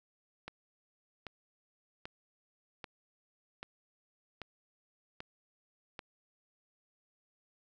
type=click train; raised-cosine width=0.3 ms; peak=-26 dBFS; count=8; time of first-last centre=0.48-5.992 s; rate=1.27 Hz; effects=none